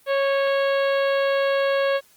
harmonic tone with a mistuned harmonic, 550 Hz, C#5, 14 cents flat, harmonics 1 / 2 / 3 / 4 / 5 / 6 / 7 / 8, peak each -19 / -29 / -29 / -35 / -35 / -36 / -41 / -41 dBFS, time 0.06-2.01 s, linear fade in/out 50 ms, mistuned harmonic 2, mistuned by +16 cents, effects white hiss -56 dBFS RMS until 2.16 s + Opus 32 kbps

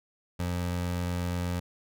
25% pulse tone, 88.3 Hz, F2, 20 cents sharp, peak -25 dBFS, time 0.39-1.6 s, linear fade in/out 10 ms, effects none

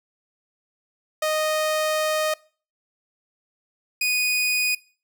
sawtooth tone pair in turn, 620 / 2480 Hz, D#5 / D#7, -6 / -6 cents, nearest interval 2 octaves, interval 2400 cents, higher second, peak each -17 dBFS, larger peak neither, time 1.22-2.34 / 4.01-4.75 s, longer first, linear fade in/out 5 ms, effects noise-tail reverb RT60 0.4 s tail -23 dB re dry

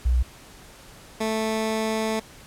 sine / 15% pulse tone pair in turn, 61.74 / 220 Hz, B1 / A3, 0 / 0 cents, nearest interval octave + minor seventh, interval 2200 cents, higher second, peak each -17 dBFS, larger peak neither, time 0.05-0.23 / 1.2-2.2 s, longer second, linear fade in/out 10 ms, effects pink hiss -47 dBFS RMS until 2.46 s + low-pass 12000 Hz 12 dB/octave

